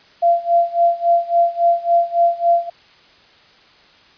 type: tone with tremolo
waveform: sine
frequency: 686 Hz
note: F5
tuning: 31 cents flat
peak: -9 dBFS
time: 0.22-2.7 s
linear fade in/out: 10 ms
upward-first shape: sine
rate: 3.6 Hz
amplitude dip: 90%
effects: white hiss -49 dBFS RMS until 4.17 s + resampled to 11025 Hz